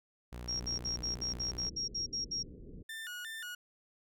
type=tone; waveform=sawtooth; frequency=60.5 Hz; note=B1; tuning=35 cents flat; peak=-38 dBFS; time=0.32-1.69 s; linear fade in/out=10 ms
type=tone bursts; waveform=sine; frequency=5590 Hz; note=F8; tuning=1 cent sharp; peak=-33 dBFS; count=11; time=0.48-2.43 s; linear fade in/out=10 ms; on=120 ms; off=63 ms
type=low-pass noise; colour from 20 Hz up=pink; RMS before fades=-49 dBFS; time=0.54-2.83 s; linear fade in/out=10 ms; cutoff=460 Hz; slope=48 dB/octave
type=tone with vibrato; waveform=30% pulse; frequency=1611 Hz; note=G6; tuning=47 cents sharp; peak=-38 dBFS; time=2.89-3.55 s; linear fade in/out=5 ms; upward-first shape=square; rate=2.8 Hz; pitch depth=180 cents each way
effects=none